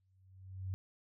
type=tone with exponential growth; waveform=sine; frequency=94.3 Hz; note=F#2; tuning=33 cents sharp; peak=-34 dBFS; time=0-0.74 s; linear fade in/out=0 ms; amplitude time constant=160 ms; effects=none